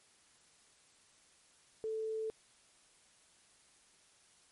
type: tone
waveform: sine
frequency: 440 Hz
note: A4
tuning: in tune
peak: -35 dBFS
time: 1.84-2.3 s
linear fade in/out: 0 ms
effects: white hiss -66 dBFS RMS until 4.51 s + MP3 48 kbps